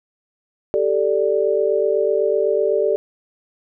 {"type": "chord", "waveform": "sine", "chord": "G suspended second", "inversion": "none", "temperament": "equal", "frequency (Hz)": [392, 440, 587.3], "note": ["G4", "A4", "D5"], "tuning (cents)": [0, 0, 0], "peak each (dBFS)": [-20, -19, -20], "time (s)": [0.74, 2.96], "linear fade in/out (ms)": 0, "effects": []}